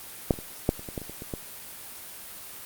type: clicks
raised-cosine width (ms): 2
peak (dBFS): -6 / -27 / -26 / -7 / -27 / -23 / -17 / -25 / -26 / -24 / -17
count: 11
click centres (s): 0.308 / 0.339 / 0.389 / 0.691 / 0.794 / 0.888 / 0.978 / 1.017 / 1.096 / 1.221 / 1.338
effects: white hiss -42 dBFS RMS until 2.65 s + Opus 32 kbps